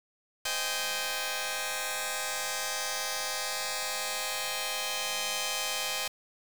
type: chord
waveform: 5% pulse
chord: Ab major seventh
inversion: first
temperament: just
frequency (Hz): 519.1 / 623 / 778.7 / 830.6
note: C5 / Eb5 / G5 / Ab5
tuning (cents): -14 / +2 / -12 / 0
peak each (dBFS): -26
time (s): 0.45-6.08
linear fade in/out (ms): 5
effects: 7-bit